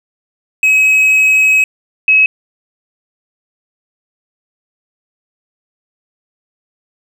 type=tone pair in turn; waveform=triangle / sine; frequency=2552 / 2563 Hz; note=D#7 / E7; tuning=+43 / -49 cents; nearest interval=unison; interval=8 cents; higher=second; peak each=-5 dBFS; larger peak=neither; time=0.63-1.64 / 2.08-2.26 s; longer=first; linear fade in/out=2 ms; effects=none